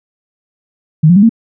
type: tone with pitch steps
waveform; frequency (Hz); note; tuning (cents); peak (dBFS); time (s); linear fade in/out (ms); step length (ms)
sine; 155.56 / 176.64 / 200.6 / 227.8; D#3 / F3 / G3 / A#3; 0 / +20 / +40 / -40; -3; 1.03-1.294; 10; 66
effects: none